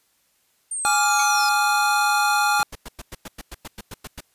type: linear sweep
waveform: sine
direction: down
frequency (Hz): 8870 to 4974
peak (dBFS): -25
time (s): 0.71-1.49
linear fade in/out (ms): 5
type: chord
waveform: square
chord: D diminished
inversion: second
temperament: equal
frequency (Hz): 830.6 / 1174.7 / 1396.9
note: Ab5 / D6 / F6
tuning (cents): 0 / 0 / 0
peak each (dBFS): -21 / -27 / -22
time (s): 0.85-2.63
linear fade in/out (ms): 0
type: tone with exponential decay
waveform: 15% pulse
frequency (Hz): 1126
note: C#6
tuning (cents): +27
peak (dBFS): -20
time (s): 1.19-1.35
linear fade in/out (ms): 5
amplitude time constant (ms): 33
type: noise bursts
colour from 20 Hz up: pink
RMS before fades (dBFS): -35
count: 13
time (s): 2.59-4.206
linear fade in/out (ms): 5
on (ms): 32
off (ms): 100
effects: white hiss -65 dBFS RMS until 4.34 s + resampled to 32000 Hz